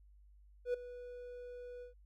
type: tone with ADSR envelope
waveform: triangle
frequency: 490.6 Hz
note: B4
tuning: 12 cents flat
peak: -28 dBFS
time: 0.65-1.94 s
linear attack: 89 ms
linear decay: 8 ms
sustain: -16 dB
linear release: 120 ms
effects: added 50 Hz sine -59 dBFS peak until 2.05 s